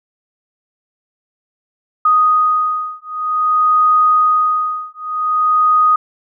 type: beating tone pair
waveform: sine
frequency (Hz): 1244.5 / 1245.02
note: D#6 / D#6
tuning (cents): 0 / +1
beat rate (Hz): 0.52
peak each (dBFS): -14 / -14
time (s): 2.05-5.96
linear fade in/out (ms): 5
effects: none